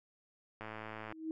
click train, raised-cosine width 0.5 ms, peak -29 dBFS, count 57, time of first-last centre 0.61-1.124 s, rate 109 Hz
sine tone with exponential growth, 318.7 Hz, D#4, 42 cents sharp, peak -33 dBFS, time 0.96-1.31 s, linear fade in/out 1 ms, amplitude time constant 75 ms
effects none

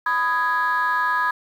sine chord, G# minor, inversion first, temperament just, 996.7 / 1245.9 / 1661.2 Hz, B5 / D#6 / G#6, +16 / +2 / 0 cents, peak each -21 / -23 / -21 dBFS, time 0.06-1.31 s, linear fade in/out 5 ms, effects tanh soft clip ceiling -13 dBFS + 8-bit

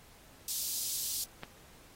pink high-pass noise, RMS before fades -36 dBFS, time 0.48-1.24 s, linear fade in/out 2 ms, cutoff 4400 Hz, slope 24 dB/octave
click, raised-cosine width 0.3 ms, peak -25 dBFS, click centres 1.434 s
effects pink hiss -58 dBFS RMS until 1.95 s + AAC 48 kbps

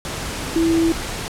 sine tone in noise, 329.6 Hz, E4, in tune, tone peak -14 dBFS, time 0.56-0.92 s, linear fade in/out 0 ms, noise pink, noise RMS -27 dBFS, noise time 0.05-1.28 s, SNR +10 dB, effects low-pass 10000 Hz 12 dB/octave

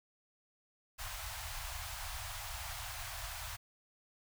pink band-stop noise, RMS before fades -43 dBFS, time 0.98-3.57 s, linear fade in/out 20 ms, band 110 to 670 Hz, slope 48 dB/octave, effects none

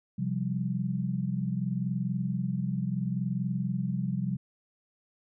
sine chord, C suspended fourth, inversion none, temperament equal with one note detuned, 130.81 / 174.61 / 195.32 Hz, C3 / F3 / G3, 0 / 0 / -6 cents, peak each -32 dBFS, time 0.18-4.37 s, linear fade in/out 10 ms, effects none

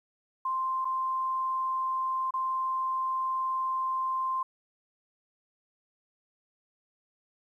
sine tone with dropouts, 1046.5 Hz, C6, in tune, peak -27 dBFS, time 0.45-4.43 s, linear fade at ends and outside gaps 5 ms, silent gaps 0.847-0.852 / 2.308-2.338 s, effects 11-bit

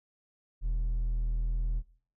sine tone with hard clipping, 40.52 Hz, E1, 29 cents flat, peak -28 dBFS, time 0.61-1.83 s, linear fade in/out 50 ms, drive 3 dB, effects noise-tail reverb RT60 0.5 s tail -20 dB re dry

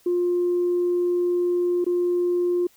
sine tone with dropouts, 353.2 Hz, F4, 20 cents sharp, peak -18 dBFS, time 0.06-2.67 s, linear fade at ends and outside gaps 5 ms, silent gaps 1.844-1.864 s, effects tanh soft clip ceiling -15 dBFS + white hiss -58 dBFS RMS until 2.76 s

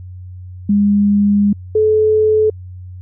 sine tone pair in turn, 203.7 / 431.6 Hz, G#3 / A4, -33 / -33 cents, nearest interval octave + minor second, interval 1300 cents, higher second, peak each -9 dBFS, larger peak neither, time 0.69-1.53 / 1.75-2.5 s, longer first, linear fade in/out 5 ms, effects added 91 Hz sine -29 dBFS peak until 3.01 s

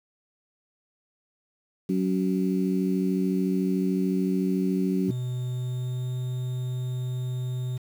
harmonic tone, 93.7 Hz, F#2, 22 cents sharp, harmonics 2 / 3 / 4, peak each -24 / -28 / -30 dBFS, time 1.89-5.11 s, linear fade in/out 5 ms
triangle tone with pitch glide, 125.4 to 126.42 Hz, B2 to B2, +27 to +41 cents, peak -25 dBFS, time 5.08-7.78 s, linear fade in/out 10 ms, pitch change +14 cents, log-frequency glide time 5.53-6.14 s
effects 8-bit

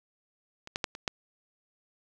clicks, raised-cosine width 0.2 ms, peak -25 / -13 / -11 / -23 / -11 dBFS, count 5, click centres 0.674 / 0.759 / 0.842 / 0.951 / 1.078 s, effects none

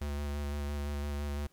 square tone with vibrato, 72.3 Hz, D2, 27 cents flat, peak -34 dBFS, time 0.01-1.47 s, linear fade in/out 5 ms, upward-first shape square, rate 5.9 Hz, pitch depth 16 cents each way, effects pink hiss -69 dBFS RMS until 1.52 s

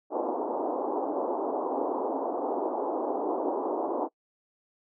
pink band-pass noise, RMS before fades -30 dBFS, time 0.1-4.09 s, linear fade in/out 50 ms, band 280 to 980 Hz, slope 48 dB/octave, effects noise-tail reverb RT60 0.1 s tail -24 dB re dry

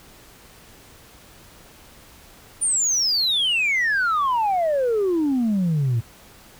sine exponential sweep, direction down, 9397 to 110.2 Hz, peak -16 dBFS, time 2.61-6.01 s, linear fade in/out 20 ms, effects tanh soft clip ceiling -16 dBFS + pink hiss -48 dBFS RMS until 6.59 s

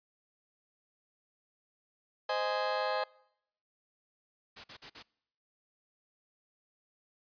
30% pulse chord, Ab major, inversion first, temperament just, 519.1 / 623 / 830.6 Hz, C5 / Eb5 / Ab5, -14 / +2 / 0 cents, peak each -32 dBFS, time 2.29-3.04 s, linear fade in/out 5 ms
white noise bursts, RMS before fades -45 dBFS, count 4, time 4.56-5.028 s, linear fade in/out 10 ms, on 81 ms, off 48 ms
effects noise-tail reverb RT60 0.8 s tail -25 dB re dry + resampled to 11025 Hz

